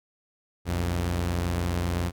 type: tone pair together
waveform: sawtooth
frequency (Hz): 61.74 / 87.5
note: B1 / F2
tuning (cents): 0 / +4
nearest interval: tritone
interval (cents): 604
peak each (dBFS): -28 / -22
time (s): 0.65-2.12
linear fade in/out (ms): 50
effects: none